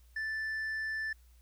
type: tone with tanh clipping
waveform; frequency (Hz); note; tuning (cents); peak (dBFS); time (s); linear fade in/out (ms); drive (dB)
triangle; 1760; A6; 0; -34; 0.16-1.13; 5; 8
effects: added 60 Hz sine -57 dBFS peak until 1.41 s + white hiss -70 dBFS RMS until 1.41 s